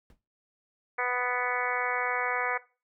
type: noise with exponential decay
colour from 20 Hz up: brown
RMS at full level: -48 dBFS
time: 0.1-0.21 s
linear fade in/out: 1 ms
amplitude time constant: 22 ms
type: harmonic tone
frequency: 247.6 Hz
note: B3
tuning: 5 cents sharp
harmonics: 2 / 3 / 4 / 5 / 6 / 7 / 8 / 9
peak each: -35 / -35 / -35 / -35 / -35 / -35 / -35 / -35 dBFS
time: 0.98-2.58 s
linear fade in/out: 10 ms
effects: noise-tail reverb RT60 0.3 s tail -18 dB re dry